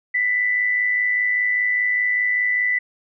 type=tone with amplitude modulation; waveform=sine; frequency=1986 Hz; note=B6; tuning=9 cents sharp; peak=-15 dBFS; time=0.14-2.79 s; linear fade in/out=10 ms; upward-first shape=sine; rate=105 Hz; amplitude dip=45%; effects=none